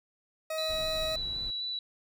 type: tone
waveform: 40% pulse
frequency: 633 Hz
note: D#5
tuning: 30 cents sharp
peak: -31 dBFS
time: 0.5-1.16 s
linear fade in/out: 5 ms
type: tone with vibrato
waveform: sine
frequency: 3944 Hz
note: B7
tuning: 3 cents flat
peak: -32 dBFS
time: 0.58-1.79 s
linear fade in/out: 2 ms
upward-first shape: square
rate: 3.9 Hz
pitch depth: 9 cents each way
type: noise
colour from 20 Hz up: brown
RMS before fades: -42 dBFS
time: 0.69-1.51 s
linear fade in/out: 10 ms
effects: none